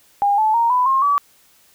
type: tone with pitch steps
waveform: sine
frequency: 810 / 868.1 / 930.4 / 997.2 / 1068.8 / 1145.5 Hz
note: G#5 / A5 / A#5 / B5 / C6 / D6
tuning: -43 / -24 / -4 / +16 / +36 / -44 cents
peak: -13 dBFS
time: 0.22-1.18 s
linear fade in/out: 0 ms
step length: 160 ms
effects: white hiss -54 dBFS RMS until 1.74 s